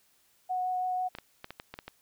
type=tone with vibrato; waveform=sine; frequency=735 Hz; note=F#5; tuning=12 cents flat; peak=-28 dBFS; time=0.49-1.09 s; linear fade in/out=20 ms; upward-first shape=sine; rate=6.1 Hz; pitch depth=8 cents each way
type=clicks; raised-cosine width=0.3 ms; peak=-24 dBFS; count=8; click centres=1.151 / 1.186 / 1.444 / 1.506 / 1.599 / 1.74 / 1.789 / 1.88 s
effects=white hiss -67 dBFS RMS until 2.01 s